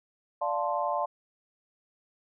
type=chord; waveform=sine; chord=D minor seventh; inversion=none; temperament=equal; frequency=587.3 / 698.5 / 880 / 1046.5 Hz; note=D5 / F5 / A5 / C6; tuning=0 / 0 / 0 / 0 cents; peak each=-32 dBFS; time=0.41-1.06 s; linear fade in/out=10 ms; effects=none